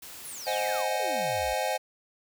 white noise, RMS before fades -44 dBFS, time 0.02-0.82 s, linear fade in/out 5 ms
sine exponential sweep, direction down, 11840 to 49.02 Hz, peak -39 dBFS, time 0.24-1.54 s, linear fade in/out 10 ms
square chord, Ab dominant seventh, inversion first, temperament equal, 523.3 / 622.3 / 740 / 830.6 Hz, C5 / Eb5 / Gb5 / Ab5, 0 / 0 / 0 / 0 cents, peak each -33 dBFS, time 0.46-1.78 s, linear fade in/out 20 ms
effects none

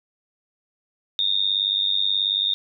sine tone with amplitude modulation, 3662 Hz, A#7, 32 cents flat, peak -15 dBFS, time 1.19-2.54 s, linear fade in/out 0 ms, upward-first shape sine, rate 98.5 Hz, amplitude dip 95%, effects none

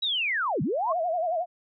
sine linear two-way sweep, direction down then up, 3934 to 123.47 to 1139 Hz, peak -24 dBFS, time 0.02-0.93 s, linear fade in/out 10 ms, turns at 0.62 s
sine tone with vibrato, 680 Hz, F5, 46 cents flat, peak -24 dBFS, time 0.86-1.46 s, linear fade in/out 50 ms, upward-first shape sine, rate 11 Hz, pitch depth 120 cents each way
effects none

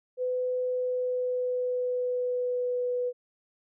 sine tone with pitch glide, 503 to 493.8 Hz, B4 to B4, +32 to 0 cents, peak -26 dBFS, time 0.17-3.13 s, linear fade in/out 50 ms, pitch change -32 cents, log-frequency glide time 0.61-2.9 s, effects none

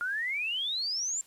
sine exponential sweep, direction up, 1396.9 to 7460 Hz, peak -29 dBFS, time 0.01-1.21 s, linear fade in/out 0 ms, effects white hiss -59 dBFS RMS until 1.26 s + low-pass 12000 Hz 12 dB/octave

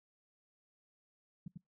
sine tone with echo, 171.2 Hz, F3, 34 cents flat, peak -40 dBFS, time 1.46-1.48 s, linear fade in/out 5 ms, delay 96 ms, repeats 1, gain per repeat -2 dB, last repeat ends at 1.576 s, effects noise-tail reverb RT60 0.2 s tail -25 dB re dry

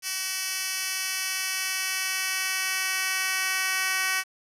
10% pulse tone with high-pass filter sweep, 377.3 Hz, F#4, 34 cents sharp, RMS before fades -28 dBFS, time 0.02-4.24 s, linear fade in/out 50 ms, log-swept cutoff 3700 to 1800 Hz, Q 0.91, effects resampled to 32000 Hz + 8-bit

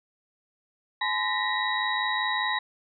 sine tone cluster, 851 / 1024 / 1851 / 1956 / 3842 Hz, G#5 / C6 / A#6 / B6 / B7, +42 / -38 / -13 / -17 / -48 cents, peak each -31 dBFS, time 1.01-2.59 s, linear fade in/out 5 ms, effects none

